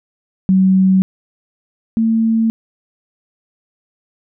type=tone pair in turn; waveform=sine; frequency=189.1 / 224.9 Hz; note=F#3 / A3; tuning=+38 / +38 cents; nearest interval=minor third; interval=300 cents; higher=second; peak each=-8 / -11 dBFS; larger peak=first; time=0.49-1.02 / 1.97-2.5 s; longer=neither; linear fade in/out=0 ms; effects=none